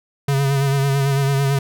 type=tone with vibrato; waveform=square; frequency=138.2 Hz; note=C#3; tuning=5 cents flat; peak=-16 dBFS; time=0.28-1.59 s; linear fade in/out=5 ms; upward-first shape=sine; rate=9 Hz; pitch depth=36 cents each way; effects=none